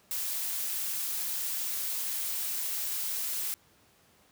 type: noise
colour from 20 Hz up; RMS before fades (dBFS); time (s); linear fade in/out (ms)
blue; -33; 0.11-3.54; 0
effects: pink hiss -63 dBFS RMS until 4.31 s + high-pass 80 Hz 12 dB/octave